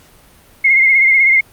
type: tone with vibrato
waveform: sine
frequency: 2131 Hz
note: C7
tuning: 31 cents sharp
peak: -7 dBFS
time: 0.64-1.41 s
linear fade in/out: 10 ms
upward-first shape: sine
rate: 16 Hz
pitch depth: 47 cents each way
effects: pink hiss -46 dBFS RMS until 1.52 s + Opus 48 kbps